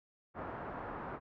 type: low-pass noise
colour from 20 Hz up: white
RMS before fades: -43 dBFS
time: 0.34-1.2 s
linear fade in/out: 50 ms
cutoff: 1300 Hz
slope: 24 dB/octave
effects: none